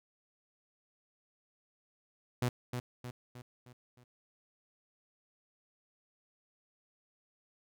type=tone with echo; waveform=sawtooth; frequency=123.47 Hz; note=B2; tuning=in tune; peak=-25 dBFS; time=2.42-2.49 s; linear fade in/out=5 ms; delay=310 ms; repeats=5; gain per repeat=-6 dB; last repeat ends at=4.04 s; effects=none